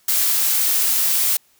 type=noise; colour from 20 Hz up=blue; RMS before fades=-18 dBFS; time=0.08-1.37 s; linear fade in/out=5 ms; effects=white hiss -58 dBFS RMS until 1.59 s